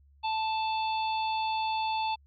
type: harmonic tone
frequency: 880 Hz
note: A5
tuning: in tune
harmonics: 1 / 3 / 4 / 5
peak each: -28 / -38 / -40 / -42 dBFS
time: 0.23-2.16 s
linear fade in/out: 20 ms
effects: added 70 Hz sine -57 dBFS peak until 2.26 s